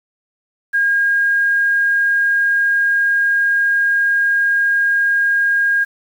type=tone with quantisation; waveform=sine; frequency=1623 Hz; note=G#6; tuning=40 cents flat; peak=-12 dBFS; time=0.73-5.85 s; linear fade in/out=20 ms; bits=7; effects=none